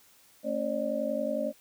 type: tone cluster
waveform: sine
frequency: 224.3 / 275.2 / 549 / 600 Hz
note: A3 / C#4 / C#5 / D5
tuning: +34 / -12 / -17 / +37 cents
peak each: -35 / -36 / -33 / -31 dBFS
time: 0.43-1.53 s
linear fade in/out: 50 ms
effects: white hiss -60 dBFS RMS until 1.6 s